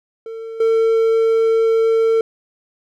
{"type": "tone with level steps", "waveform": "triangle", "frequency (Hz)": 450.7, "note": "A4", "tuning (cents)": 42, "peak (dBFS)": [-25, -10], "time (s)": [0.26, 2.21], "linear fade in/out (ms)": 2, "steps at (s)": 0.6, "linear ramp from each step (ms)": 5, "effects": []}